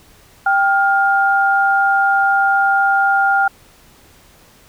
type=tone pair together; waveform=sine; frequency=787 / 1410.4 Hz; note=G5 / F6; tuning=+7 / +17 cents; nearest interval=minor seventh; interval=1010 cents; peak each=-14 dBFS; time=0.46-3.48 s; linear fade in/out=5 ms; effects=pink hiss -48 dBFS RMS until 4.68 s